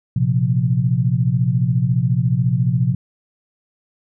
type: chord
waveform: sine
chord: Bb suspended second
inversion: none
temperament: equal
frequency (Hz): 116.54 / 130.81 / 174.61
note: Bb2 / C3 / F3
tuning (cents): 0 / 0 / 0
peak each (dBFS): -19 / -17 / -21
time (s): 0.16-2.95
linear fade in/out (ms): 5
effects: none